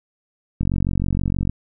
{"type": "click train", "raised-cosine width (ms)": 5, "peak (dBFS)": -9, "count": 42, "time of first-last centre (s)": [0.61, 1.496], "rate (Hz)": 46.3, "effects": []}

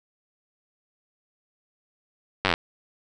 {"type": "slowing click train", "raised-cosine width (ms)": 0.3, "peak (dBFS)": -4, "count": 9, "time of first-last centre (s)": [2.45, 2.539], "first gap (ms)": 10, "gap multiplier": 1.03, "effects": []}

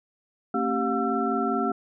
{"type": "tone cluster", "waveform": "sine", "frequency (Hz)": [226.2, 271.1, 390.3, 714, 1341], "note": ["A3", "C#4", "G4", "F5", "E6"], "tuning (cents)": [48, -38, -8, 38, 29], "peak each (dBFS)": -29, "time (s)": [0.54, 1.72], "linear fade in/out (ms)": 5, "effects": []}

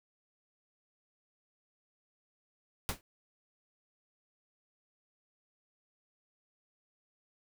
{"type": "noise with exponential decay", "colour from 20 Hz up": "pink", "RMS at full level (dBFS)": -30, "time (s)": [2.89, 3.01], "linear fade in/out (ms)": 0, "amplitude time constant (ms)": 25, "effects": []}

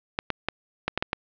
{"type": "clicks", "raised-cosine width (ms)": 0.3, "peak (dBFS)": -8, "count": 7, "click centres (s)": [0.189, 0.303, 0.486, 0.88, 0.976, 1.025, 1.131], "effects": ["low-pass 4000 Hz 12 dB/octave"]}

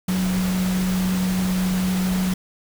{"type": "tone in noise", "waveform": "sine", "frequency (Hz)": 185, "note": "F#3", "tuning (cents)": 0, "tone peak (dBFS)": -19, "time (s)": [0.08, 2.34], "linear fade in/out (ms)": 5, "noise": "pink", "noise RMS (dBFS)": -30, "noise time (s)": [0.08, 2.34], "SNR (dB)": 8, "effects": []}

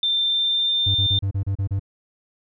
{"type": "tone with pitch glide", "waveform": "sine", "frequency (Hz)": [3577, 3600], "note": ["A7", "A7"], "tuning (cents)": [28, 39], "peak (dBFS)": -18, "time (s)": [0.03, 1.19], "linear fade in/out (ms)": 2, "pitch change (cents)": 11, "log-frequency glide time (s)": [0.33, 0.79]}
{"type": "tone bursts", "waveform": "triangle", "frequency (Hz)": 98, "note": "G2", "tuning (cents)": 0, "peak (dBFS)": -18, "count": 8, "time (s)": [0.86, 1.796], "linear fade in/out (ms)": 10, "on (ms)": 89, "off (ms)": 32}
{"effects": []}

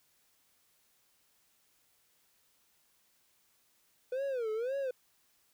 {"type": "tone with vibrato", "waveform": "triangle", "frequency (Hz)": 490, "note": "B4", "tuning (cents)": -14, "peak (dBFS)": -30, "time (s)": [4.12, 4.91], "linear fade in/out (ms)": 5, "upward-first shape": "sine", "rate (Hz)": 1.9, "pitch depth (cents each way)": 220, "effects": ["white hiss -71 dBFS RMS until 5.53 s"]}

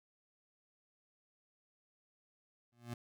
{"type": "tone with exponential growth", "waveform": "25% pulse", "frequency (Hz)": 119.4, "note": "A#2", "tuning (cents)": 42, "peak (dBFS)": -34, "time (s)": [2.72, 2.94], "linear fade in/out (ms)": 5, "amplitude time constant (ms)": 46, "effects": []}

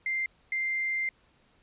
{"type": "tone bursts at uneven times", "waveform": "sine", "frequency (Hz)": 2093, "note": "C7", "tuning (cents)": 0, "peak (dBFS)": -27, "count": 2, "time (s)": [[0.06, 0.26], [0.52, 1.09]], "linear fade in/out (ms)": 2, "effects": ["pink hiss -65 dBFS RMS until 1.62 s", "resampled to 8000 Hz"]}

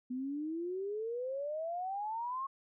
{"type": "exponential sweep", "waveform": "sine", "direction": "up", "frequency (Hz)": [246.9, 1100], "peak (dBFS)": -35, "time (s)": [0.1, 2.47], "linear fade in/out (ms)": 10, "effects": []}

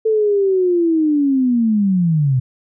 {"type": "linear sweep", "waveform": "sine", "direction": "down", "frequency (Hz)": [445.4, 123.47], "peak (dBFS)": -12, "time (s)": [0.05, 2.4], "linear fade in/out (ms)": 10, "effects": []}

